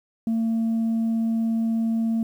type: tone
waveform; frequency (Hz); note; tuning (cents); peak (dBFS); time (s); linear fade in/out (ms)
sine; 226.4; A3; +50; -18; 0.27-2.23; 2
effects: tanh soft clip ceiling -19 dBFS + 9-bit